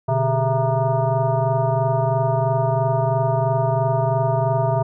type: tone with frequency modulation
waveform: sine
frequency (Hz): 393.5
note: G4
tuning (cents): +7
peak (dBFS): -16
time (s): 0.08-4.83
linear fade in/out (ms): 10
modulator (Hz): 270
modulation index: 2
effects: none